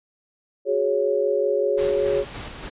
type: chord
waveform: sine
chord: F# suspended second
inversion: none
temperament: equal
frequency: 370 / 415.3 / 554.4 Hz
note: F#4 / G#4 / C#5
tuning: 0 / 0 / 0 cents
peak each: -26 / -22 / -22 dBFS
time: 0.65-2.25 s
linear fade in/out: 50 ms
type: noise with tremolo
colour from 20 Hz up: pink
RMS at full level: -34 dBFS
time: 1.77-2.7 s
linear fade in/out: 20 ms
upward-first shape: square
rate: 3.5 Hz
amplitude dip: 35%
effects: resampled to 8000 Hz